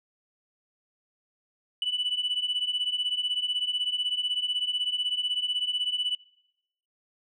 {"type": "beating tone pair", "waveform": "sine", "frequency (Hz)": [2960, 2976], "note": ["F#7", "F#7"], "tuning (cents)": [0, 9], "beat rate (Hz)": 16, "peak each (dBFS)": [-29, -27], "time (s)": [1.82, 6.15], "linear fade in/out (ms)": 2, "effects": ["noise-tail reverb RT60 0.9 s tail -26 dB re dry", "tanh soft clip ceiling -21 dBFS"]}